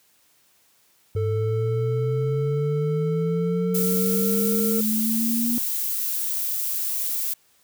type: linear sweep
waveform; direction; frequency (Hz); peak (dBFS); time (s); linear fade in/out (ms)
sine; up; 99.1 to 238.1; -22; 1.15-5.58; 0
type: tone with pitch glide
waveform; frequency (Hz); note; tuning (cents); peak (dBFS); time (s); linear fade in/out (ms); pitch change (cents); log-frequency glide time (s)
triangle; 441.8 to 453.4; A4 to A#4; +7 to -48; -23; 1.16-4.81; 5; +45; 3.09-4.24
type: noise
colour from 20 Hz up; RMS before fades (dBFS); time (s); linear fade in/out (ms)
violet; -26; 3.74-7.34; 10
effects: white hiss -61 dBFS RMS until 7.63 s + high-pass 60 Hz 12 dB/octave